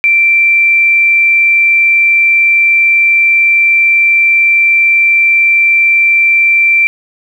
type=tone; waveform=sine; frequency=2349 Hz; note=D7; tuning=in tune; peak=-5 dBFS; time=0.04-6.87 s; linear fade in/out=0 ms; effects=7-bit